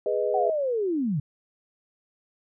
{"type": "chord", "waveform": "sine", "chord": "G# minor", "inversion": "none", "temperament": "equal", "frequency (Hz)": [415.3, 493.9, 622.3], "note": ["G#4", "B4", "D#5"], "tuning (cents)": [0, 0, 0], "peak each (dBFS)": -27, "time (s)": [0.06, 0.5], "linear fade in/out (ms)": 2}
{"type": "linear sweep", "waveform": "sine", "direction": "down", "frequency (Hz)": [764, 130.81], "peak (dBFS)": -23, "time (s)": [0.34, 1.2], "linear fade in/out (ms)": 5}
{"effects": []}